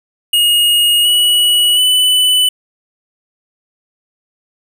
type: tone with pitch steps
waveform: square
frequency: 2870 / 2930 / 2992 Hz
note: F7 / F#7 / F#7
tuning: +47 / -18 / +19 cents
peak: -9 dBFS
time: 0.33-2.49 s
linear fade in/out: 5 ms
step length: 720 ms
effects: none